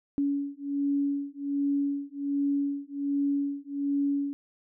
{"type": "beating tone pair", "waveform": "sine", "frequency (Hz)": [281.6, 282.9], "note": ["C#4", "C#4"], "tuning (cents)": [27, 35], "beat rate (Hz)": 1.3, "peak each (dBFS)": -29, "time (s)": [0.18, 4.33], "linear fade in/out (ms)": 0, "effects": []}